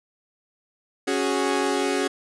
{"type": "chord", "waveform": "sawtooth", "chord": "C# suspended fourth", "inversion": "none", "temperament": "equal", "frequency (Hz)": [277.2, 370, 415.3], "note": ["C#4", "F#4", "G#4"], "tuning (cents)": [0, 0, 0], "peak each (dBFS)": -22, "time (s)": [1.07, 2.08], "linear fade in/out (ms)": 10, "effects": ["resampled to 24000 Hz"]}